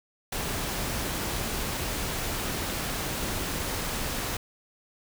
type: noise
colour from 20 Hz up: pink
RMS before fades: -31 dBFS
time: 0.32-4.37 s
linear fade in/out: 5 ms
effects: none